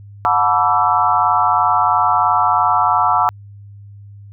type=tone cluster; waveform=sine; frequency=724 / 880 / 983 / 1157 / 1328 Hz; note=F#5 / A5 / B5 / D6 / E6; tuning=-38 / 0 / -8 / -26 / +12 cents; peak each=-18 dBFS; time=0.25-3.29 s; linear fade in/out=0 ms; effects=added 101 Hz sine -35 dBFS peak until 4.32 s